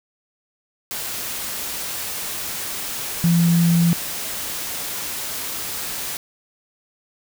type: tone in noise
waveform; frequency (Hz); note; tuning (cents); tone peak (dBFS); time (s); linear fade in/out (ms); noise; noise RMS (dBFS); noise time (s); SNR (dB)
sine; 170; F3; -46; -13; 3.24-3.93; 0; white; -28; 0.91-6.17; +12
effects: none